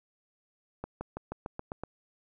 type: accelerating click train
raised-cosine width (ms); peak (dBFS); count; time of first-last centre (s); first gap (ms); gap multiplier
1; -22; 8; 0.84-1.836; 170; 0.94
effects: none